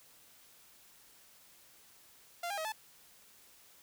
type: tone with pitch steps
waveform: sawtooth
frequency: 693 / 805 / 635 / 870 Hz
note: F5 / G5 / D#5 / A5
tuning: -14 / +46 / +35 / -20 cents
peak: -32 dBFS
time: 2.43-2.722 s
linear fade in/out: 5 ms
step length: 73 ms
effects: white hiss -61 dBFS RMS until 3.82 s